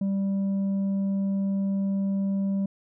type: tone with tanh clipping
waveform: sine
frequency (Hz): 195.9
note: G3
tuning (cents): -1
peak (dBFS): -24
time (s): 0.01-2.66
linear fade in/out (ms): 5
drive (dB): 4
effects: none